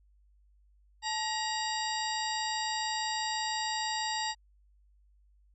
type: harmonic tone with a mistuned harmonic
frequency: 946 Hz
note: A#5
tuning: 25 cents sharp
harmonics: 1 / 2 / 3 / 4 / 5 / 6 / 8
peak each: -34 / -38 / -42 / -40 / -38 / -46 / -41 dBFS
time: 1.02-4.35 s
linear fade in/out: 50 ms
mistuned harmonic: 1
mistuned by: -140 cents
effects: added 50 Hz sine -61 dBFS peak until 5.54 s